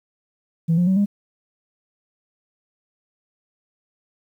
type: tone with pitch steps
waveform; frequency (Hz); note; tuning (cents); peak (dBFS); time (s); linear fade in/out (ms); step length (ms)
sine; 164.81 / 176.64 / 189.32 / 202.9; E3 / F3 / F#3 / G#3; 0 / +20 / +40 / -40; -13; 0.68-1.06; 20; 95
effects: tanh soft clip ceiling -12 dBFS + 9-bit